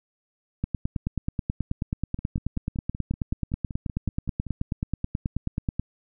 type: two click trains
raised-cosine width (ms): 5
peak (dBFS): -13 / -22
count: 49 / 13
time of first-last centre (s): 0.64-5.796 / 2.19-4.467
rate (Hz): 9.31 / 5.27
effects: none